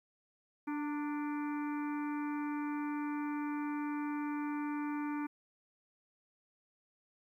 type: harmonic tone with a mistuned harmonic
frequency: 293.7 Hz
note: D4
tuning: in tune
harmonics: 1 / 3 / 4 / 5 / 6 / 7 / 8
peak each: -35 / -44 / -48 / -50 / -55 / -56 / -53 dBFS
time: 0.67-5.27 s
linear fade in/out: 10 ms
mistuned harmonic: 3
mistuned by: +39 cents
effects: 12-bit

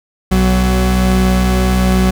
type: tone pair together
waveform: 40% pulse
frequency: 62 / 187.24 Hz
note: B1 / F#3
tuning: +7 / +21 cents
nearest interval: octave + perfect fifth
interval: 1914 cents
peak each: -12 dBFS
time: 0.31-2.11 s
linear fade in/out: 10 ms
effects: none

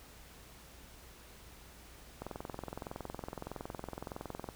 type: click train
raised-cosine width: 1 ms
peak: -26 dBFS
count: 50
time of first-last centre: 2.22-4.489 s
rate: 21.6 Hz
effects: added 60 Hz sine -59 dBFS peak until 4.55 s + pink hiss -56 dBFS RMS until 4.55 s

